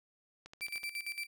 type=click train; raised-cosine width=0.2 ms; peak=-32 dBFS; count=6; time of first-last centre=0.46-0.833 s; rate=13.4 Hz
type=tone with tremolo; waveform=35% pulse; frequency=2337 Hz; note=D7; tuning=9 cents flat; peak=-34 dBFS; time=0.61-1.27 s; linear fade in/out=10 ms; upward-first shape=square; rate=8.8 Hz; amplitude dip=75%
effects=none